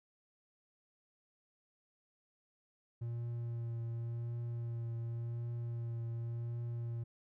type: tone with vibrato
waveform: triangle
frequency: 117.2 Hz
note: A#2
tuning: 10 cents sharp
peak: -35 dBFS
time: 3.01-7.04 s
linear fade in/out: 10 ms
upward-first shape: triangle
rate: 0.9 Hz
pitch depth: 21 cents each way
effects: none